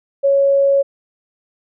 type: tone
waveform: sine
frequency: 554.4 Hz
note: C#5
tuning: in tune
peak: -10 dBFS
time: 0.23-0.83 s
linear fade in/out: 20 ms
effects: none